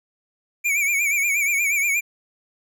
square tone with vibrato, 2307 Hz, D7, 31 cents flat, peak -19 dBFS, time 0.64-2.01 s, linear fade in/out 20 ms, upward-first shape sine, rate 8.4 Hz, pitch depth 84 cents each way, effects none

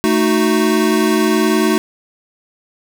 square chord, D# diminished, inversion second, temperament equal, 220 / 311.1 / 370 Hz, A3 / D#4 / F#4, 0 / 0 / 0 cents, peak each -17 dBFS, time 0.04-1.78 s, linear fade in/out 0 ms, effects none

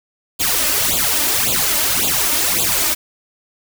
white noise with flanger, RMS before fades -17 dBFS, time 0.39-2.95 s, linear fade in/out 20 ms, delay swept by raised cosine 0.26 to 3.36 ms, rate 1.8 Hz, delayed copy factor +0.95, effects none

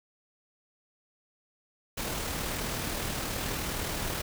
pink noise with amplitude modulation, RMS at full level -32 dBFS, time 1.97-4.22 s, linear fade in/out 10 ms, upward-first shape sine, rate 39 Hz, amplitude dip 30%, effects none

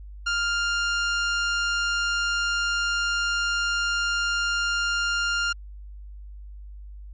sawtooth tone, 1400 Hz, F6, 4 cents sharp, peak -19 dBFS, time 0.26-5.53 s, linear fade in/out 10 ms, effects added 50 Hz sine -38 dBFS peak until 7.13 s + resampled to 16000 Hz

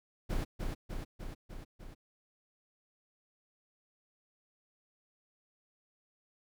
brown noise with echo, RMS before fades -33 dBFS, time 0.29-0.45 s, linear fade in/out 20 ms, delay 300 ms, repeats 5, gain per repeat -3 dB, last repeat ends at 1.95 s, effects none

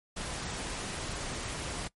pink noise, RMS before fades -37 dBFS, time 0.16-1.88 s, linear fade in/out 10 ms, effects noise-tail reverb RT60 0.1 s tail -21 dB re dry + MP3 48 kbps

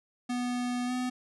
square tone with pitch glide, 246 to 251 Hz, B3 to B3, -7 to +28 cents, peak -30 dBFS, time 0.29-1.1 s, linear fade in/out 10 ms, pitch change +35 cents, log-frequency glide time 0.86-0.92 s, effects resampled to 24000 Hz

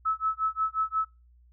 sine tone with tremolo, 1300 Hz, E6, 24 cents flat, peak -22 dBFS, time 0.05-1.05 s, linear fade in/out 10 ms, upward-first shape sine, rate 5.6 Hz, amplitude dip 100%, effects noise-tail reverb RT60 0.3 s tail -25 dB re dry + added 60 Hz sine -55 dBFS peak until 1.52 s

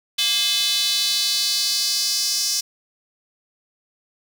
square tone with high-pass filter sweep, 233.1 Hz, A#3, in tune, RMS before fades -21 dBFS, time 0.18-2.61 s, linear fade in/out 10 ms, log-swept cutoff 3400 to 5400 Hz, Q 3.8, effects none

